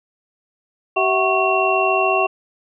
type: tone cluster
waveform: sine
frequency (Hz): 384.1 / 655 / 749 / 1104 / 2728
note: G4 / E5 / F#5 / C#6 / F7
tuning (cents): -35 / -11 / +21 / -7 / -41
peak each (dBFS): -21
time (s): 0.96-2.27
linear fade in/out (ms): 10
effects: none